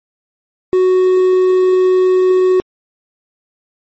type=tone with quantisation; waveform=triangle; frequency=370 Hz; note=F#4; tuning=in tune; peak=-6 dBFS; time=0.73-2.6 s; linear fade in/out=0 ms; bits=6; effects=MP3 32 kbps